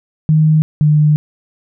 sine tone pair in turn, 155.56 / 150.87 Hz, D#3 / D3, 0 / +47 cents, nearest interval minor second, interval 53 cents, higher first, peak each -7 dBFS, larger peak neither, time 0.29-0.62 / 0.81-1.16 s, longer second, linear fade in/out 0 ms, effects none

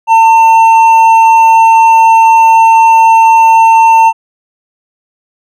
triangle tone with hard clipping, 901 Hz, A5, 41 cents sharp, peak -3 dBFS, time 0.07-4.13 s, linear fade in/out 50 ms, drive 8 dB, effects none

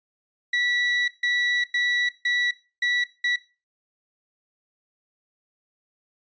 35% pulse tone bursts at uneven times, 1951 Hz, B6, 22 cents flat, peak -19 dBFS, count 6, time 0.53-1.08 / 1.23-1.64 / 1.74-2.09 / 2.25-2.51 / 2.82-3.04 / 3.24-3.36 s, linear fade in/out 5 ms, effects noise-tail reverb RT60 0.3 s tail -17 dB re dry + resampled to 16000 Hz

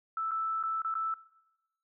sine tone with dropouts, 1318.5 Hz, E6, in tune, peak -30 dBFS, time 0.17-1.14 s, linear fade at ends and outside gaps 2 ms, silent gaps 0.31-0.316 / 0.628-0.636 / 0.819-0.847 / 0.941-0.952 s, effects noise-tail reverb RT60 1.0 s tail -20 dB re dry

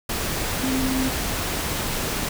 sine tone in noise, 261.6 Hz, C4, in tune, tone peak -22 dBFS, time 0.63-1.09 s, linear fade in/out 5 ms, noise pink, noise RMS -26 dBFS, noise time 0.09-2.29 s, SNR +1 dB, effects none

